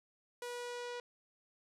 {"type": "tone with low-pass filter sweep", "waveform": "sawtooth", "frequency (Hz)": 485.5, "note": "B4", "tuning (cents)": -30, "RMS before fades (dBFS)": -43, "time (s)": [0.42, 1], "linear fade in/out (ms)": 2, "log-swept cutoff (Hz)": [12000, 5000], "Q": 0.89, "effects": []}